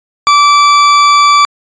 40% pulse tone, 1160 Hz, D6, 22 cents flat, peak -3 dBFS, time 0.27-1.45 s, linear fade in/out 0 ms, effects resampled to 16000 Hz

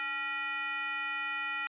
sine tone with frequency modulation, 1915 Hz, A#6, 46 cents sharp, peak -32 dBFS, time 0-1.67 s, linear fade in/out 0 ms, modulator 537 Hz, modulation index 1.4, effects resampled to 8000 Hz

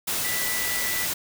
sine tone in noise, 1975.5 Hz, B6, in tune, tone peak -30 dBFS, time 0.24-1.06 s, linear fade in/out 10 ms, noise white, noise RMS -27 dBFS, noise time 0.07-1.14 s, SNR -6 dB, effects none

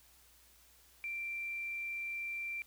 sine tone, 2356 Hz, D7, 5 cents sharp, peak -37 dBFS, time 1.04-2.62 s, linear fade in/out 0 ms, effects added 60 Hz sine -69 dBFS peak until 2.66 s + white hiss -64 dBFS RMS until 2.66 s

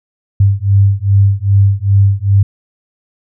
sine beating tone pair, 98 / 100.5 Hz, G2 / G2, 0 / +44 cents, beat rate 2.5 Hz, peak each -10 dBFS, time 0.4-2.43 s, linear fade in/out 5 ms, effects none

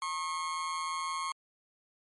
40% pulse tone with amplitude modulation, 1083 Hz, C#6, 41 cents flat, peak -29 dBFS, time 0.02-1.32 s, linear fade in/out 2 ms, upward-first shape sine, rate 166 Hz, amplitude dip 60%, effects MP3 48 kbps

